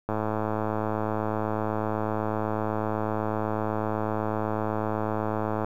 click train, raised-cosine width 1 ms, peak -14 dBFS, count 601, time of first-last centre 0.09-5.646 s, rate 108 Hz, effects 9-bit

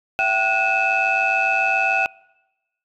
sine tone cluster, 671 / 770 / 1460 / 2515 / 2622 Hz, E5 / G5 / F#6 / D#7 / E7, +31 / -31 / -24 / +18 / -10 cents, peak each -27 / -21 / -23 / -24 / -20 dBFS, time 0.19-2.06 s, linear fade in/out 0 ms, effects noise-tail reverb RT60 1.0 s tail -25 dB re dry + tanh soft clip ceiling -9 dBFS

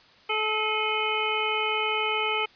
harmonic tone with a mistuned harmonic, 432.5 Hz, A4, 30 cents flat, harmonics 1 / 2 / 3 / 5 / 6 / 7, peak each -31 / -31 / -31 / -31 / -31 / -31 dBFS, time 0.29-2.46 s, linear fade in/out 10 ms, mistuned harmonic 6, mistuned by -64 cents, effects white hiss -55 dBFS RMS until 2.55 s + resampled to 11025 Hz

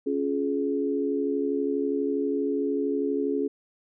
sine chord, Db major, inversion none, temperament equal with one note detuned, 277.2 / 349.2 / 421.8 Hz, Db4 / F4 / Ab4, 0 / 0 / +27 cents, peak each -27 / -32 / -27 dBFS, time 0.06-3.48 s, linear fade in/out 10 ms, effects none

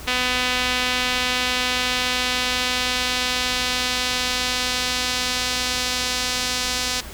sawtooth tone with band-pass filter sweep, 250.8 Hz, B3, 27 cents sharp, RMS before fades -23 dBFS, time 0.07-7.01 s, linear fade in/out 10 ms, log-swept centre 3000 to 5100 Hz, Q 1.2, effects added 60 Hz sine -39 dBFS peak until 7.13 s + pink hiss -38 dBFS RMS until 7.13 s

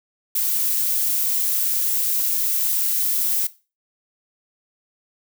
violet noise, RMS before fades -21 dBFS, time 0.35-3.47 s, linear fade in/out 5 ms, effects noise-tail reverb RT60 0.3 s tail -17 dB re dry

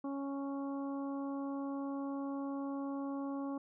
harmonic tone, 277.2 Hz, C#4, in tune, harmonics 1 / 2 / 3 / 4 / 5, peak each -37 / -46 / -49 / -49 / -61 dBFS, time 0.04-3.58 s, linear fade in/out 5 ms, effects none

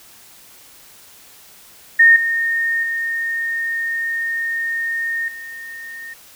sine tone with level steps, 1837 Hz, A#6, 26 cents flat, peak -6 / -16 / -19 / -30 dBFS, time 1.99-6.14 s, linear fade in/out 10 ms, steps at 2.16 / 2.83 / 5.28 s, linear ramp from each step 2 ms, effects white hiss -45 dBFS RMS until 6.35 s

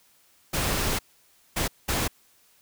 pink noise bursts at uneven times, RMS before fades -26 dBFS, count 3, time 0.53-0.99 / 1.56-1.68 / 1.88-2.08 s, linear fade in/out 10 ms, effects white hiss -61 dBFS RMS until 2.61 s

